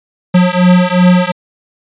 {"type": "beating tone pair", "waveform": "square", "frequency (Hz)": [178.9, 181.6], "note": ["F3", "F#3"], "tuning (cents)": [42, -32], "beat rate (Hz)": 2.7, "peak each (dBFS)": -10, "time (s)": [0.34, 1.32], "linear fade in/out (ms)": 10, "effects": ["resampled to 8000 Hz"]}